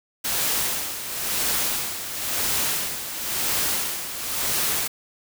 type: noise with tremolo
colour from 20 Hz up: white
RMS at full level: -23 dBFS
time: 0.24-4.88 s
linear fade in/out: 10 ms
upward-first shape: sine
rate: 0.97 Hz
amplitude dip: 65%
effects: none